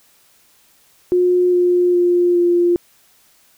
sine tone with pitch steps, 359.2 / 355.7 / 352.2 / 348.8 Hz, F4 / F4 / F4 / F4, +49 / +32 / +15 / -2 cents, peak -11 dBFS, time 1.12-2.76 s, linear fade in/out 0 ms, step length 410 ms, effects white hiss -54 dBFS RMS until 3.57 s

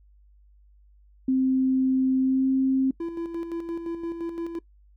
sine tone with pitch glide, 261.6 to 264.9 Hz, C4 to C4, 0 to +22 cents, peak -19 dBFS, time 1.28-2.91 s, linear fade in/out 5 ms, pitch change +22 cents, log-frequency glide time 2.19-2.48 s
triangle tone with tremolo, 335.9 Hz, E4, 33 cents sharp, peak -25 dBFS, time 3-4.59 s, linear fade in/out 5 ms, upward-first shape square, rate 5.8 Hz, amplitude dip 50%
effects noise-tail reverb RT60 0.1 s tail -21 dB re dry + added 50 Hz sine -53 dBFS peak until 4.96 s

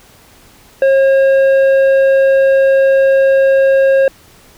triangle tone with tanh clipping, 540 Hz, C#5, 45 cents flat, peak -8 dBFS, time 0.82-4.08 s, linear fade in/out 2 ms, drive 12 dB, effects pink hiss -44 dBFS RMS until 4.57 s

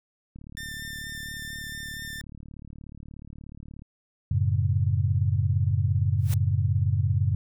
click train, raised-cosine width 5 ms, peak -31 dBFS, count 128, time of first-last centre 0.36-3.82 s, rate 36.7 Hz
sawtooth tone with vibrato, 1793 Hz, A6, 32 cents sharp, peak -32 dBFS, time 0.57-2.21 s, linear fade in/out 0 ms, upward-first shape triangle, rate 4.3 Hz, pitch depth 12 cents each way
sine chord, F# minor, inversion none, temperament equal, 92.5 / 110 / 138.59 Hz, F#2 / A2 / C#3, 0 / 0 / 0 cents, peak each -24 / -25 / -27 dBFS, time 4.31-7.35 s, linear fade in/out 5 ms
white noise with exponential growth, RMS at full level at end -33 dBFS, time 6.18-6.34 s, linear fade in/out 2 ms, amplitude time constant 33 ms
effects none

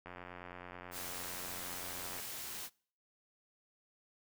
click train, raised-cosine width 0.5 ms, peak -32 dBFS, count 192, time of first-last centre 0.06-2.199 s, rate 89.3 Hz
white noise, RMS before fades -44 dBFS, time 0.91-2.7 s, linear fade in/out 50 ms
effects noise-tail reverb RT60 0.5 s tail -25 dB re dry

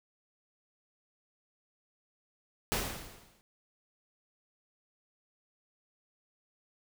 pink noise with exponential decay, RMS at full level -29 dBFS, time 2.72-3.41 s, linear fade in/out 0 ms, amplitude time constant 150 ms, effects none

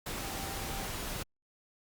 sine tone in noise, 784 Hz, G5, in tune, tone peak -46 dBFS, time 0.23-0.87 s, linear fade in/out 5 ms, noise pink, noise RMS -38 dBFS, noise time 0.06-1.23 s, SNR -11 dB, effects Opus 48 kbps

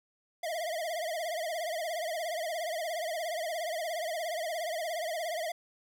square tone with vibrato, 659.3 Hz, E5, in tune, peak -33 dBFS, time 0.43-5.52 s, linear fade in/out 5 ms, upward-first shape triangle, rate 17 Hz, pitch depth 150 cents each way, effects none

